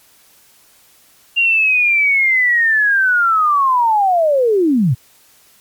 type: linear sweep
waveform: sine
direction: down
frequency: 2794 to 107 Hz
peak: -10 dBFS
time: 1.36-4.95 s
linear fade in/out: 20 ms
effects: white hiss -50 dBFS RMS until 5.6 s + MP3 96 kbps